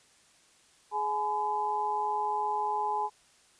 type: tone cluster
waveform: sine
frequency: 419.7 / 846 / 1009 Hz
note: G#4 / G#5 / B5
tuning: +18 / +32 / +37 cents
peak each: -38 / -29 / -33 dBFS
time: 0.91-3.1 s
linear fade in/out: 50 ms
effects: white hiss -62 dBFS RMS until 3.59 s + resampled to 22050 Hz